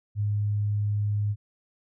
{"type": "tone", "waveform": "sine", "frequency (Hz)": 103.7, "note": "G#2", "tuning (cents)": -2, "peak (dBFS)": -23, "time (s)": [0.15, 1.36], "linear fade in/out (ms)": 50, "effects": []}